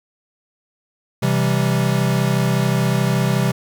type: chord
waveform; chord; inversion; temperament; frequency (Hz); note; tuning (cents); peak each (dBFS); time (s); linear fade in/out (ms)
square; C major; none; equal; 130.81 / 164.81 / 196; C3 / E3 / G3; 0 / 0 / 0; -19 / -22 / -22; 1.22-3.52; 10
effects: 9-bit